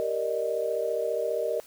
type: chord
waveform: sine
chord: Eb major seventh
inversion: first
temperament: equal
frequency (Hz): 392 / 466.2 / 587.3 / 622.3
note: G4 / Bb4 / D5 / Eb5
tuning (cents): 0 / 0 / 0 / 0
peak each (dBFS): -35 / -29 / -33 / -30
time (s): 0-1.6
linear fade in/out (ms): 0
effects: white hiss -53 dBFS RMS until 1.66 s